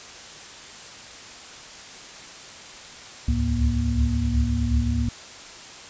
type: tone cluster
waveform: sine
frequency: 66.4 / 69.1 / 74.5 / 107.3 / 238.1 Hz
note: C2 / C#2 / D2 / A2 / A#3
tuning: +26 / -5 / +25 / -43 / +37 cents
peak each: -26 dBFS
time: 3.28-5.09 s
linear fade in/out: 5 ms
effects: white hiss -41 dBFS RMS until 5.89 s + resampled to 16000 Hz